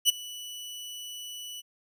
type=tone with ADSR envelope; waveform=sawtooth; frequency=2960 Hz; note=F#7; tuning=in tune; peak=-13 dBFS; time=0.05-1.62 s; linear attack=41 ms; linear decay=14 ms; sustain=-22 dB; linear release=27 ms; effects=none